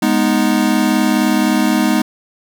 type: chord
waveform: square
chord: G# minor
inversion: none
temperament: equal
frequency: 207.7 / 246.9 / 311.1 Hz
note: G#3 / B3 / D#4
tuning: 0 / 0 / 0 cents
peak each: -17 dBFS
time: 0.02-2.02 s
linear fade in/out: 5 ms
effects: none